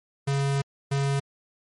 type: tone pair in turn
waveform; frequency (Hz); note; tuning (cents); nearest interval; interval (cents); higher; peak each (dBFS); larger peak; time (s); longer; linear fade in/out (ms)
square; 139 / 139; C#3 / C#3; +5 / +5; unison; 0; neither; -23; neither; 0.27-0.62 / 0.91-1.2; first; 10
effects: MP3 48 kbps